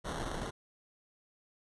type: noise with sample-and-hold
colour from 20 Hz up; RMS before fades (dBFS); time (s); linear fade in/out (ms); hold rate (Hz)
pink; -38; 0.04-0.51; 20; 2450
effects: resampled to 24000 Hz